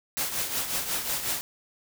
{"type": "noise with tremolo", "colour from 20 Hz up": "white", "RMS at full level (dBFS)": -27, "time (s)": [0.17, 1.41], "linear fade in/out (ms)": 0, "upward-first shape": "triangle", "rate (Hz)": 5.5, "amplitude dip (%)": 65, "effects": []}